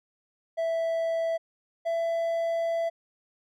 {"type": "tone pair in turn", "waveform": "triangle", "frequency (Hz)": [659.3, 667], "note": ["E5", "E5"], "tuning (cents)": [0, 20], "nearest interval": "unison", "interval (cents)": 20, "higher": "second", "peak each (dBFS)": -23, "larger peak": "neither", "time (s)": [[0.57, 1.38], [1.85, 2.9]], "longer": "second", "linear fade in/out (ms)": 20, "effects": []}